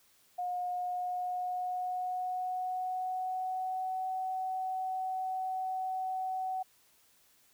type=tone with pitch glide; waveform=sine; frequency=719 to 751.3 Hz; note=F#5 to F#5; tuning=-50 to +26 cents; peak=-32 dBFS; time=0.38-6.63 s; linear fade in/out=10 ms; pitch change=+76 cents; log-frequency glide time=0.7-4.07 s; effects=white hiss -66 dBFS RMS until 7.53 s